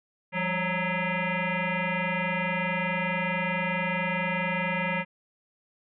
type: tone with frequency modulation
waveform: sine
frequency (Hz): 932.3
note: A#5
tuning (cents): 0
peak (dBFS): -25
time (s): 0.32-5.05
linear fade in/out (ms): 50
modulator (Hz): 368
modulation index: 4.3
effects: none